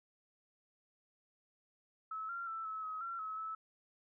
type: tone with pitch steps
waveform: sine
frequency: 1298 / 1380 / 1327 / 1297 / 1273 / 1362 / 1287 / 1305 Hz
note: E6 / F6 / E6 / E6 / D#6 / F6 / E6 / E6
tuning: -27 / -21 / +11 / -28 / +39 / -44 / -42 / -18 cents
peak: -39 dBFS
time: 2.11-3.55 s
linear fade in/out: 5 ms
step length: 180 ms
effects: none